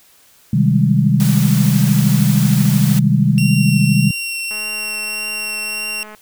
sine chord, Ab major seventh, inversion first, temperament just, 129.78 / 155.74 / 194.67 / 207.7 Hz, C3 / Eb3 / G3 / Ab3, -14 / +2 / -12 / 0 cents, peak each -15 / -15 / -16 / -18 dBFS, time 0.53-4.11 s, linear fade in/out 5 ms
white noise, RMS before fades -26 dBFS, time 1.2-2.99 s, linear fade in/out 0 ms
sawtooth tone with vibrato, 2739 Hz, F7, 34 cents flat, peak -18 dBFS, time 3.38-6.03 s, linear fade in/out 0 ms, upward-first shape triangle, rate 1.7 Hz, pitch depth 13 cents each way
click train, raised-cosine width 0.5 ms, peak -22 dBFS, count 350, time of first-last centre 4.51-6.148 s, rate 213 Hz
effects white hiss -50 dBFS RMS until 6.21 s

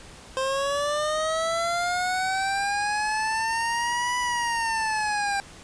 25% pulse linear two-way sweep, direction up then down, 523.3 to 987.8 to 792 Hz, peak -20 dBFS, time 0.37-5.4 s, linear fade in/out 0 ms, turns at 4.18 s, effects pink hiss -46 dBFS RMS until 5.63 s + resampled to 22050 Hz

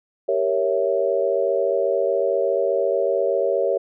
sine chord, G diminished seventh, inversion none, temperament equal, 392 / 466.2 / 554.4 / 659.3 Hz, G4 / Bb4 / Db5 / Fb5, 0 / 0 / 0 / 0 cents, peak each -24 / -24 / -21 / -26 dBFS, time 0.28-3.78 s, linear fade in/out 10 ms, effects none

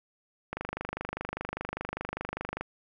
click train, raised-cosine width 0.5 ms, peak -18 dBFS, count 53, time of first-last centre 0.53-2.61 s, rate 25 Hz, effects none

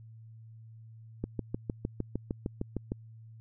click train, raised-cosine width 3 ms, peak -19 dBFS, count 12, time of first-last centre 1.24-2.919 s, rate 6.55 Hz, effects added 112 Hz sine -48 dBFS peak until 3.4 s

